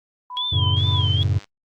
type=tone with tremolo; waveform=sine; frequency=995 Hz; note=B5; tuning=13 cents sharp; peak=-28 dBFS; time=0.3-1.08 s; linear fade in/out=2 ms; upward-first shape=triangle; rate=3.4 Hz; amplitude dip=100%
type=tone with vibrato; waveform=sine; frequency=3300 Hz; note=G#7; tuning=12 cents flat; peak=-22 dBFS; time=0.37-1.23 s; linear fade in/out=0 ms; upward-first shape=sine; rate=2.4 Hz; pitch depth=130 cents each way
type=chord; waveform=triangle; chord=F# minor; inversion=none; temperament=equal with one note detuned; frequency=92.5 / 111.41 / 138.59 Hz; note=F#2 / A2 / C#3; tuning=0 / +22 / 0 cents; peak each=-18 / -21 / -23 dBFS; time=0.52-1.39 s; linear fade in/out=10 ms
type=click train; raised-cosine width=0.2 ms; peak=-25 dBFS; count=69; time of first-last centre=0.77-1.443 s; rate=101 Hz
effects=noise-tail reverb RT60 0.1 s tail -25 dB re dry + Opus 24 kbps